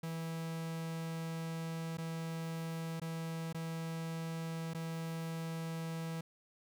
45% pulse tone with dropouts, 163.6 Hz, E3, 13 cents flat, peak -38 dBFS, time 0.03-6.21 s, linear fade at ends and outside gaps 5 ms, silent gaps 1.972-1.982 / 2.999-3.016 / 3.528-3.545 / 4.736-4.746 s, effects none

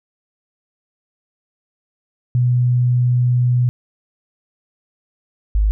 sine tone pair in turn, 123.47 / 51.91 Hz, B2 / G#1, 0 / 0 cents, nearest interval octave + minor third, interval 1500 cents, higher first, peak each -12 dBFS, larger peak neither, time 2.35-3.69 / 5.55-5.71 s, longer first, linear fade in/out 0 ms, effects none

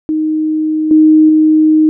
sine tone with level steps, 311.1 Hz, D#4, in tune, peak -11 / -3 / -5 dBFS, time 0.09-1.89 s, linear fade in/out 0 ms, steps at 0.91 / 1.29 s, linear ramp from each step 2 ms, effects none

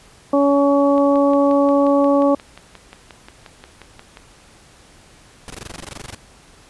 harmonic tone, 281.7 Hz, C#4, 28 cents sharp, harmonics 1 / 2 / 3 / 4, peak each -15 / -15 / -24 / -23 dBFS, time 0.33-2.35 s, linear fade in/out 5 ms
click train, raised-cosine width 0.3 ms, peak -21 dBFS, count 19, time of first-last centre 0.98-4.171 s, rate 5.64 Hz
pink noise bursts, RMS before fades -32 dBFS, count 16, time 5.48-6.147 s, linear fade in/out 0 ms, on 22 ms, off 21 ms
effects pink hiss -48 dBFS RMS until 6.69 s + resampled to 24000 Hz

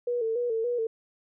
sine tone with vibrato, 466.2 Hz, A#4, in tune, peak -25 dBFS, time 0.07-0.87 s, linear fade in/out 5 ms, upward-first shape square, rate 3.5 Hz, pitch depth 66 cents each way, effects none

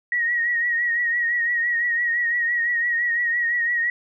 sine tone with vibrato, 1896 Hz, A#6, 29 cents sharp, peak -19 dBFS, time 0.12-3.9 s, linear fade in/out 2 ms, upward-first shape triangle, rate 5.9 Hz, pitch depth 55 cents each way, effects none

